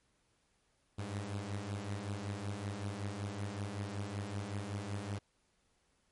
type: beating tone pair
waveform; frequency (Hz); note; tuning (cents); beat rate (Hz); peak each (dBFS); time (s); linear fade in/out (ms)
sawtooth; 98 / 103.3; G2 / G#2; 0 / -9; 5.3; -38 / -36; 0.98-5.19; 10
effects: pink hiss -75 dBFS RMS until 6.11 s + MP3 48 kbps